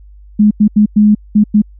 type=tone bursts at uneven times; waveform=sine; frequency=210 Hz; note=G#3; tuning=19 cents sharp; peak=-4 dBFS; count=6; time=0.39-0.51 / 0.6-0.68 / 0.76-0.86 / 0.96-1.15 / 1.35-1.44 / 1.54-1.62 s; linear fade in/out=10 ms; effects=added 50 Hz sine -35 dBFS peak until 1.79 s